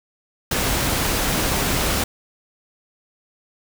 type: noise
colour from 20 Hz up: pink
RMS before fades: -21 dBFS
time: 0.51-2.04 s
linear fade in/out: 5 ms
effects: none